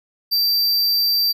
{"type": "tone", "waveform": "square", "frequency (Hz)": 4683, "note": "D8", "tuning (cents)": -6, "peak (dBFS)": -16, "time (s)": [0.31, 1.33], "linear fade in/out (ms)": 20, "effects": []}